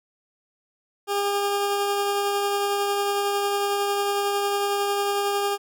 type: tone with tremolo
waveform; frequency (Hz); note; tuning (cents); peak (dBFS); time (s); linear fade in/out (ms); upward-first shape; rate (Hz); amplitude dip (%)
20% pulse; 403.8; G#4; -49; -16; 1.07-5.58; 50; triangle; 11; 25
effects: none